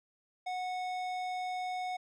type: tone with tanh clipping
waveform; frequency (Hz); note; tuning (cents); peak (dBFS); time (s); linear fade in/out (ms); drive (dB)
sine; 734; F#5; -14; -36; 0.46-1.97; 10; 15
effects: none